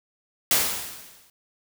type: noise with exponential decay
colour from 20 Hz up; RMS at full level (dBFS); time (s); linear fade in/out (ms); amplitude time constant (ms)
white; -18; 0.51-1.3; 2; 170
effects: none